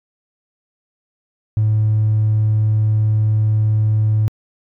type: tone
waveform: triangle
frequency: 107.7 Hz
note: A2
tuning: 37 cents flat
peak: -9 dBFS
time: 1.57-4.28 s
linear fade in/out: 0 ms
effects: tanh soft clip ceiling -9 dBFS